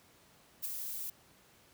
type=noise with ADSR envelope; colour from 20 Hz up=violet; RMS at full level=-35 dBFS; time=0.62-1.1 s; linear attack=26 ms; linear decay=19 ms; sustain=-5 dB; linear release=5 ms; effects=pink hiss -63 dBFS RMS until 1.73 s + high-pass 80 Hz 12 dB/octave